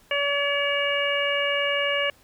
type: harmonic tone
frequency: 569 Hz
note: C#5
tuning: 45 cents sharp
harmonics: 1 / 2 / 3 / 4 / 5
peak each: -26 / -32 / -29 / -28 / -27 dBFS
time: 0.11-2.1 s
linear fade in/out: 2 ms
effects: pink hiss -57 dBFS RMS until 2.23 s